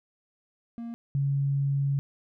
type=tone pair in turn; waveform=triangle / sine; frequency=233.1 / 139.41 Hz; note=A#3 / C#3; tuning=0 / +10 cents; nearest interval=major sixth; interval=890 cents; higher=first; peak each=-32 / -23 dBFS; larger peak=second; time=0.78-0.94 / 1.15-1.99 s; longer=second; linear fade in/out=0 ms; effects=none